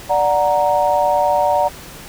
sine chord, D augmented, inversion none, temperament equal with one note detuned, 587.3 / 737.4 / 932.3 Hz, D5 / F#5 / A#5, 0 / -6 / 0 cents, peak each -17 dBFS, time 0.09-1.69 s, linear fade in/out 20 ms, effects pink hiss -36 dBFS RMS until 2.08 s

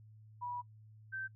sine tone pair in turn, 974 / 1553.3 Hz, B5 / G6, -24 / -16 cents, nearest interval minor sixth, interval 808 cents, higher second, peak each -38 / -38 dBFS, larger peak neither, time 0.41-0.62 / 1.12-1.28 s, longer first, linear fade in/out 20 ms, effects noise-tail reverb RT60 0.1 s tail -25 dB re dry + added 108 Hz sine -55 dBFS peak until 1.35 s

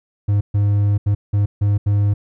triangle tone bursts at uneven times, 102.1 Hz, G#2, 29 cents flat, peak -11 dBFS, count 6, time 0.28-0.41 / 0.54-0.98 / 1.06-1.15 / 1.33-1.46 / 1.61-1.78 / 1.86-2.14 s, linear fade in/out 10 ms, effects none

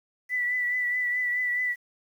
sine tone with vibrato, 1975.5 Hz, B6, in tune, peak -24 dBFS, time 0.29-1.76 s, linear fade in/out 50 ms, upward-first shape triangle, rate 4.7 Hz, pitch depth 31 cents each way, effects 9-bit

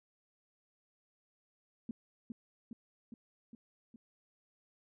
sine tone with echo, 231.7 Hz, A#3, 10 cents flat, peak -36 dBFS, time 1.89-1.91 s, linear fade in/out 2 ms, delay 410 ms, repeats 5, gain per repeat -3 dB, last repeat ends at 3.96 s, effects none

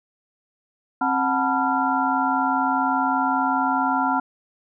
sine tone cluster, 266 / 737 / 882 / 982 / 1380 Hz, C4 / F#5 / A5 / B5 / F6, +29 / -7 / +4 / -10 / -21 cents, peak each -25 dBFS, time 1.01-4.2 s, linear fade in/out 5 ms, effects none

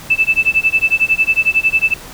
sine tone with tremolo, 2637 Hz, E7, in tune, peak -7 dBFS, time 0.1-1.94 s, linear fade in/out 5 ms, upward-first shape sine, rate 11 Hz, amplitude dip 100%, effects pink hiss -34 dBFS RMS until 2.13 s

